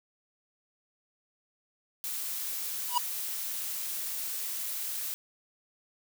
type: noise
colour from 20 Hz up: blue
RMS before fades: -35 dBFS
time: 2.04-5.14 s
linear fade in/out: 0 ms
type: tone with exponential growth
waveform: square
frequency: 971 Hz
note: B5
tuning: 30 cents flat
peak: -21 dBFS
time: 2.87-2.98 s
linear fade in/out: 5 ms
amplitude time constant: 22 ms
effects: none